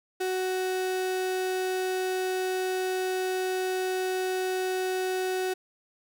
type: tone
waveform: 35% pulse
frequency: 372.2 Hz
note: F#4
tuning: 10 cents sharp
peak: -25 dBFS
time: 0.2-5.54 s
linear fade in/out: 10 ms
effects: none